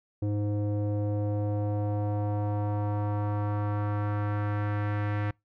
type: tone with low-pass filter sweep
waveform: square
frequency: 103.7 Hz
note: G#2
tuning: 2 cents flat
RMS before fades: -29 dBFS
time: 0.22-5.31 s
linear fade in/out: 5 ms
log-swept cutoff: 410 to 1900 Hz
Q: 1.9
effects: noise-tail reverb RT60 0.2 s tail -26 dB re dry